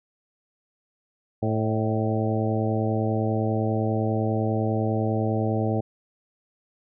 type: harmonic tone with a mistuned harmonic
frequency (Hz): 110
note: A2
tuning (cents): 0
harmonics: 1 / 2 / 3 / 4 / 5 / 6 / 7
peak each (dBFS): -25 / -28 / -30 / -31 / -32 / -33 / -33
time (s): 1.42-5.81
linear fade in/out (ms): 10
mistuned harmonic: 6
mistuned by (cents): -40
effects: none